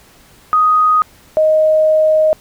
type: tone pair in turn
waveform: sine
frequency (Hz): 1248 / 624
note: D#6 / D#5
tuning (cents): +5 / +5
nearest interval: octave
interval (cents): 1200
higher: first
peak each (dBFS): -8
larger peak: neither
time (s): 0.53-1.02 / 1.37-2.33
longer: second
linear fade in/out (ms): 0
effects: pink hiss -46 dBFS RMS until 2.4 s